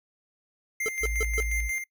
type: tone with tremolo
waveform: square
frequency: 2099 Hz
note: C7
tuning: 5 cents sharp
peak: -28 dBFS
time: 0.8-1.84 s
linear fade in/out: 5 ms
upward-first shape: square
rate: 5.6 Hz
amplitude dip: 50%
type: tone bursts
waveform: square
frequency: 440 Hz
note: A4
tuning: in tune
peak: -28 dBFS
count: 4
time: 0.86-1.402 s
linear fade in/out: 0 ms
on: 23 ms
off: 150 ms
type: tone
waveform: sine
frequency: 55.6 Hz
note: A1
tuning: 19 cents sharp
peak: -27 dBFS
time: 1-1.71 s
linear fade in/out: 50 ms
effects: noise-tail reverb RT60 0.1 s tail -23 dB re dry

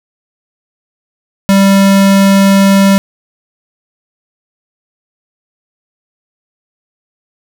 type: tone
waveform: square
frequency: 196 Hz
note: G3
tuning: in tune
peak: -5 dBFS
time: 1.49-2.98 s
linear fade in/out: 0 ms
effects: none

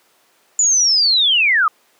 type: linear sweep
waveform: sine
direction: down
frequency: 7050 to 1174.7 Hz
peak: -11 dBFS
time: 0.59-1.68 s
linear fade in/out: 2 ms
effects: pink hiss -56 dBFS RMS until 1.99 s + high-pass 400 Hz 12 dB/octave

